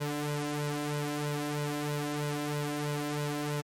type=tone with flanger; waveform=sawtooth; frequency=147.2 Hz; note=D3; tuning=4 cents sharp; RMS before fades=-33 dBFS; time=0-3.62 s; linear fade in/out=20 ms; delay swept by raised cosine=2 to 3 ms; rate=3.1 Hz; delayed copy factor=+0.85; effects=MP3 64 kbps